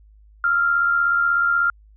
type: tone pair together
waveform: sine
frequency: 1318.5 / 1394.9 Hz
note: E6 / F6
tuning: 0 / -2 cents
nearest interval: minor second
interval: 98 cents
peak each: -26 / -16 dBFS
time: 0.44-1.7 s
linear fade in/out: 2 ms
effects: added 52 Hz sine -47 dBFS peak until 1.96 s